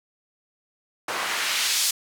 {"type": "noise with band-pass filter sweep", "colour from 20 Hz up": "white", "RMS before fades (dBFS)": -25, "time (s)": [1.08, 1.91], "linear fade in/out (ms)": 5, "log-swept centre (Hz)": [810, 6300], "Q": 0.88, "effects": []}